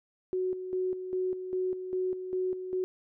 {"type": "tone with tremolo", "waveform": "sine", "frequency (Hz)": 370, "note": "F#4", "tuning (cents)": 0, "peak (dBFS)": -27, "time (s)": [0.33, 2.84], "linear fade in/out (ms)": 0, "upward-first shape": "square", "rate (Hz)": 2.5, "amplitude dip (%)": 60, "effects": []}